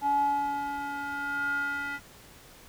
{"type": "tone with band-pass filter sweep", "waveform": "square", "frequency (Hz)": 283.3, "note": "C#4", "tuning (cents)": 38, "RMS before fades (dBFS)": -30, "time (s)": [0.01, 2], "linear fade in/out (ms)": 50, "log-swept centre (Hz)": [800, 1700], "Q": 6.9, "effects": ["pink hiss -52 dBFS RMS until 2.68 s"]}